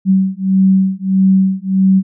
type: beating tone pair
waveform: sine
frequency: 190 / 191.6 Hz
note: F#3 / G3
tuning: +46 / -39 cents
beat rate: 1.6 Hz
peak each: -12 dBFS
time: 0.05-2.03 s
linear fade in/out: 50 ms
effects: none